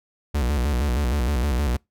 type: tone with vibrato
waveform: 45% pulse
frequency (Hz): 66.6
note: C2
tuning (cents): +31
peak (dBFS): -20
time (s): 0.34-1.77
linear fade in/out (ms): 10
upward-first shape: square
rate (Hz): 6.4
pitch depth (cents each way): 170
effects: noise-tail reverb RT60 0.2 s tail -26 dB re dry